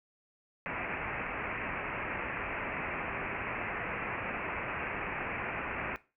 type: low-pass noise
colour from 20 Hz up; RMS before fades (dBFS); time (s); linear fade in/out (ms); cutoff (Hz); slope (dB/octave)
white; -37; 0.66-5.96; 0; 2600; 96
effects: noise-tail reverb RT60 0.3 s tail -18 dB re dry

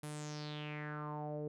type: tone with low-pass filter sweep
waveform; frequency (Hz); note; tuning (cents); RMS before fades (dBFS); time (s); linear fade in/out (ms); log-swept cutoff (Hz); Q
sawtooth; 150; D3; +37; -43; 0.03-1.48; 5; 11000 to 450; 4.9
effects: none

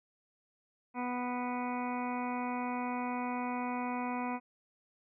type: harmonic tone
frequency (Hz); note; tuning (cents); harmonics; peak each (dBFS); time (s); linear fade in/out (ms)
246.9; B3; 0; 1 / 2 / 3 / 4 / 5 / 6 / 8 / 9 / 10; -36 / -45 / -40 / -39 / -48 / -50 / -50 / -49 / -48; 0.94-4.4; 50
effects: none

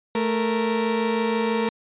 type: tone pair together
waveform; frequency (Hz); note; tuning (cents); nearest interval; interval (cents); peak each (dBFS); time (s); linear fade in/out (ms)
30% pulse; 220 / 466.2; A3 / A#4; 0 / 0; octave + minor second; 1300; -21 / -21; 0.15-1.69; 2
effects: resampled to 8000 Hz

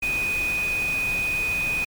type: tone in noise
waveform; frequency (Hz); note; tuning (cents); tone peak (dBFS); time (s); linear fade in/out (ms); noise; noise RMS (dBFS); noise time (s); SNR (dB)
sine; 2489; D#7; 0; -22; 0.02-1.85; 10; pink; -34; 0.02-1.85; +9
effects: MP3 96 kbps

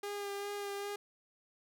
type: tone with vibrato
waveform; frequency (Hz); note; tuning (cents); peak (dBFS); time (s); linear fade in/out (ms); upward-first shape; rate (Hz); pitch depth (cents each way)
sawtooth; 404.4; G#4; -46; -34; 0.03-0.96; 5; sine; 2.5; 18
effects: none

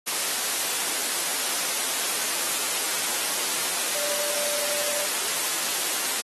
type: tone in noise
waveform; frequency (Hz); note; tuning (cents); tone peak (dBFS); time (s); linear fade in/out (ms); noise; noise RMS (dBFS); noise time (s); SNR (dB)
sine; 587.3; D5; 0; -33; 3.94-5.06; 20; white; -26; 0.06-6.22; -10
effects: high-pass 300 Hz 12 dB/octave + AAC 32 kbps

